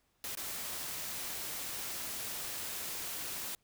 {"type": "noise with dropouts", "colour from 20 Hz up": "white", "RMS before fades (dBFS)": -40, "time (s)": [0.24, 3.55], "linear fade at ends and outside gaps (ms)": 1, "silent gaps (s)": [0.352, 0.372], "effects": ["pink hiss -75 dBFS RMS until 3.63 s"]}